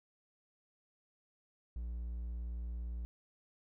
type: tone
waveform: triangle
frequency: 58.8 Hz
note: A#1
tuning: 16 cents sharp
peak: -36 dBFS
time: 1.76-3.05 s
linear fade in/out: 0 ms
effects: none